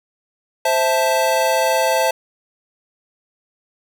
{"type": "chord", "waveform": "square", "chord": "A minor", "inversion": "first", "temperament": "equal", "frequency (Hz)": [523.3, 659.3, 880], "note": ["C5", "E5", "A5"], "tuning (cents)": [0, 0, 0], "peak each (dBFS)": -20, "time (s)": [0.65, 2.11], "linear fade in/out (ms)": 5, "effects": []}